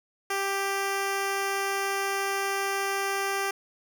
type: tone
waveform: 10% pulse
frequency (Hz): 393.4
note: G4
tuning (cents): +6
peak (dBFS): -18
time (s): 0.3-3.51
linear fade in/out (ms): 5
effects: none